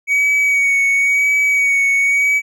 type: tone with vibrato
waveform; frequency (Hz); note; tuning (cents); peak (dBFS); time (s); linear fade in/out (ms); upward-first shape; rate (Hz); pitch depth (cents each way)
triangle; 2251; C#7; +26; -10; 0.07-2.42; 50; sine; 0.96; 24
effects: none